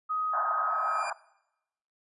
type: tone with pitch glide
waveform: sine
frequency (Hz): 1256 to 1272.1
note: D#6 to D#6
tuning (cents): +16 to +38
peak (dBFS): -27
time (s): 0.09-1.04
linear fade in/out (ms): 20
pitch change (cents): +22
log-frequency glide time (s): 0.58-0.74
type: band-pass noise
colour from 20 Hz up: pink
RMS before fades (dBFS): -34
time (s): 0.33-1.13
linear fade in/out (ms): 5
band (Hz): 630 to 1600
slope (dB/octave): 96
type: tone with exponential growth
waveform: sawtooth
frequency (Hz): 2400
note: D7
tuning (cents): +37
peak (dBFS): -32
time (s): 0.64-1.1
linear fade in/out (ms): 2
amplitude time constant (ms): 100
effects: noise-tail reverb RT60 0.9 s tail -21 dB re dry + resampled to 24000 Hz